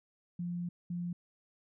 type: tone bursts at uneven times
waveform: sine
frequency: 174.61 Hz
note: F3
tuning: in tune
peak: -34 dBFS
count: 2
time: 0.39-0.69 / 0.9-1.13 s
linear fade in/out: 5 ms
effects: none